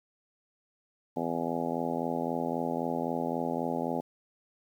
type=harmonic tone; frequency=83.8 Hz; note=E2; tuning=29 cents sharp; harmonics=2 / 3 / 4 / 5 / 6 / 7 / 8 / 9 / 10; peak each=-39 / -34 / -39 / -38 / -38 / -38 / -40 / -39 / -38 dBFS; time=1.16-4.01 s; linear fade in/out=10 ms; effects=10-bit